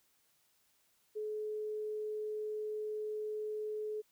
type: tone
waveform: sine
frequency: 427.1 Hz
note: G#4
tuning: 48 cents sharp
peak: -36 dBFS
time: 1.15-4.02 s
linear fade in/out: 20 ms
effects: white hiss -73 dBFS RMS until 4.11 s